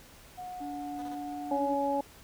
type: tone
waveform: sine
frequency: 728 Hz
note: F#5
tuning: 28 cents flat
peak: -38 dBFS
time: 0.37-1.58 s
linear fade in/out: 20 ms
type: tone with pitch glide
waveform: triangle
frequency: 288.8 to 291.1 Hz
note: D4 to D4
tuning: -29 to -15 cents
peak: -36 dBFS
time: 0.6-1.75 s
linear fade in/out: 20 ms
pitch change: +14 cents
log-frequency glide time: 0.76-1.46 s
type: tone bursts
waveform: 10% pulse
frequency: 248 Hz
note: B3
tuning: 7 cents sharp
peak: -39 dBFS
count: 3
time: 0.99-1.148 s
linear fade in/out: 0 ms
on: 32 ms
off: 31 ms
type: harmonic tone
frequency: 280.4 Hz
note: C#4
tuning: 20 cents sharp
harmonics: 1 / 2 / 3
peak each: -33 / -31 / -30 dBFS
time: 1.51-2.01 s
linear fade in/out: 5 ms
effects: pink hiss -54 dBFS RMS until 2.23 s